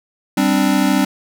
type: chord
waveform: square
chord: G suspended fourth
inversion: none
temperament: equal with one note detuned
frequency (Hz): 196 / 261.6 / 294.9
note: G3 / C4 / D4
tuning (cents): 0 / 0 / +7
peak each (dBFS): -18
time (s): 0.37-1.05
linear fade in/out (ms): 5
effects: none